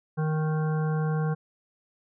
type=harmonic tone; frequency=155.56 Hz; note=D#3; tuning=in tune; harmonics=1 / 3 / 5 / 7 / 9 / 10; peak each=-24 / -34 / -38 / -41 / -43 / -44 dBFS; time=0.17-1.35 s; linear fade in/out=20 ms; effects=none